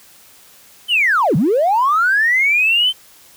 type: linear two-way sweep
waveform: triangle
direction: down then up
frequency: 3118 to 130.81 to 3118 Hz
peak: -8 dBFS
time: 0.88-2.93 s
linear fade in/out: 50 ms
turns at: 1.36 s
effects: tanh soft clip ceiling -9 dBFS + white hiss -46 dBFS RMS until 3.36 s